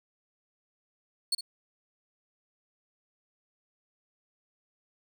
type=tone with echo; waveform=35% pulse; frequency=4379 Hz; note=C#8; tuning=22 cents flat; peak=-23 dBFS; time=1.32-1.35 s; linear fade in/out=5 ms; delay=60 ms; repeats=1; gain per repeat=-12 dB; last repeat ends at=1.41 s; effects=none